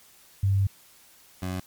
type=tone pair in turn; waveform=sine / 20% pulse; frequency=98 / 92.18 Hz; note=G2 / F#2; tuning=0 / -6 cents; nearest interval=minor second; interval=106 cents; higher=first; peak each=-19 / -24 dBFS; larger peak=first; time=0.43-0.67 / 1.42-1.6 s; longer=first; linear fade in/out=5 ms; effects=white hiss -55 dBFS RMS until 1.66 s + MP3 96 kbps